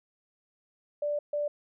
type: tone bursts at uneven times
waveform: sine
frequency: 587.3 Hz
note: D5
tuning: in tune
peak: -27 dBFS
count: 2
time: 1.02-1.19 / 1.33-1.48 s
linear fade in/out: 5 ms
effects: none